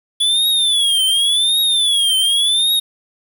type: tone with vibrato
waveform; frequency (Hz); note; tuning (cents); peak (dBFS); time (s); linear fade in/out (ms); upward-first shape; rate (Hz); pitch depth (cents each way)
square; 3419; G#7; +50; -13; 0.2-2.8; 10; triangle; 0.89; 180
effects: 7-bit